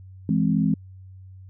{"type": "chord", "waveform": "sine", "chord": "E augmented", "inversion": "none", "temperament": "equal", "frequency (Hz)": [164.81, 207.7, 261.6], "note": ["E3", "G#3", "B#3"], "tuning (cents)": [0, 0, 0], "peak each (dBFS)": [-22, -22, -24], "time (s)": [0.29, 0.74], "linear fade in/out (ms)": 2, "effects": ["added 94 Hz sine -41 dBFS peak until 1.49 s"]}